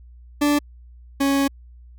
40% pulse tone pair in turn, 291.7 / 276.6 Hz, D4 / C#4, -12 / -4 cents, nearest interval minor second, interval 92 cents, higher first, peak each -15 / -16 dBFS, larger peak first, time 0.41-0.59 / 1.2-1.48 s, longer second, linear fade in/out 10 ms, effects added 60 Hz sine -42 dBFS peak until 1.98 s

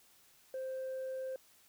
sine tone, 523.3 Hz, C5, in tune, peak -35 dBFS, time 0.54-1.36 s, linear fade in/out 2 ms, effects tanh soft clip ceiling -36 dBFS + white hiss -65 dBFS RMS until 1.68 s

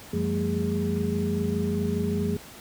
sine tone cluster, 92.3 / 172.2 / 199.4 / 224.4 / 411.1 Hz, F#2 / F3 / G3 / A3 / G#4, -4 / -24 / +30 / +34 / -18 cents, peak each -30 dBFS, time 0.13-2.37 s, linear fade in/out 5 ms, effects pink hiss -45 dBFS RMS until 2.6 s + high-pass 60 Hz 12 dB/octave

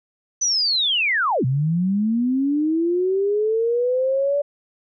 sine linear two-way sweep, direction down then up, 6080 to 123.47 to 580 Hz, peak -17 dBFS, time 0.41-4.42 s, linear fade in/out 10 ms, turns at 1.45 s, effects none

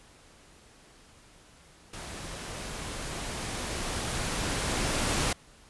pink noise with level ramp, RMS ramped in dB -41 to -27 dBFS, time 1.93-5.33 s, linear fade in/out 5 ms, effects pink hiss -56 dBFS RMS until 5.69 s + resampled to 24000 Hz

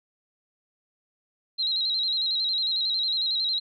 sine tone with vibrato, 3993 Hz, B7, 18 cents sharp, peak -23 dBFS, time 1.58-3.6 s, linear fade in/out 20 ms, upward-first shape square, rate 11 Hz, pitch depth 63 cents each way, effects none

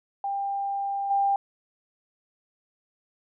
sine tone with level steps, 795 Hz, G5, 24 cents sharp, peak -26 / -20 dBFS, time 0.24-1.36 s, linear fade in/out 2 ms, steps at 1.1 s, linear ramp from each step 10 ms, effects none

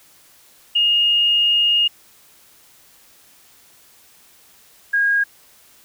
sine tone pair in turn, 2848 / 1632.4 Hz, F7 / G#6, +33 / -30 cents, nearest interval minor seventh, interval 963 cents, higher first, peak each -13 / -14 dBFS, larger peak first, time 0.75-1.88 / 4.93-5.24 s, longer first, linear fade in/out 10 ms, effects white hiss -51 dBFS RMS until 5.84 s

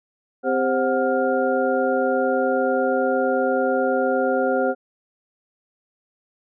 sine tone cluster, 259.3 / 398.1 / 527 / 735 / 1405 Hz, C4 / G4 / C5 / F#5 / F6, -15 / +27 / +12 / -12 / +10 cents, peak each -25 / -25 / -21 / -25 / -28 dBFS, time 0.43-4.75 s, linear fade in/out 50 ms, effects none

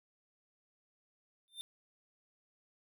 square tone with exponential growth, 3588 Hz, A7, 33 cents sharp, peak -38 dBFS, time 1.48-1.61 s, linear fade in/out 0 ms, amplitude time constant 27 ms, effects none

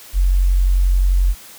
sine tone, 45.7 Hz, F#1, 21 cents flat, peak -11 dBFS, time 0.13-1.35 s, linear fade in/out 50 ms, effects white hiss -40 dBFS RMS until 1.58 s

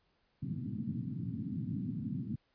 white band-pass noise, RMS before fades -38 dBFS, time 0.42-2.36 s, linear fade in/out 10 ms, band 100 to 260 Hz, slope 48 dB/octave, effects pink hiss -75 dBFS RMS until 2.54 s + resampled to 11025 Hz

